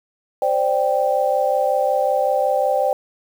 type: chord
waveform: sine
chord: C suspended second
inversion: none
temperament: just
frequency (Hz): 523.3 / 588.7 / 784.9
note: C5 / D5 / G5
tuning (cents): 0 / +4 / +2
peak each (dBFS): -20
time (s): 0.42-2.93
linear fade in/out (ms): 2
effects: 7-bit